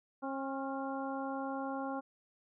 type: harmonic tone with a mistuned harmonic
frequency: 270 Hz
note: C#4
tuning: 45 cents flat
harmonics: 1 / 2 / 3 / 4 / 5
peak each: -39 / -42 / -41 / -45 / -47 dBFS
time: 0.22-2.01 s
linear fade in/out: 20 ms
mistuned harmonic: 5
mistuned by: +46 cents
effects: none